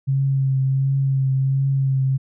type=tone with vibrato; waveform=sine; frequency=134.9 Hz; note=C#3; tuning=47 cents flat; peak=-16 dBFS; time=0.07-2.18 s; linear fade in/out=20 ms; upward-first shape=triangle; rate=1.4 Hz; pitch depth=27 cents each way; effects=none